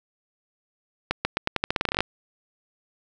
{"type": "accelerating click train", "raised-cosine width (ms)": 0.3, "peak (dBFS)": -6, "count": 16, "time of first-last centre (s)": [1.11, 2.006], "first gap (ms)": 140, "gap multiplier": 0.86, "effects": []}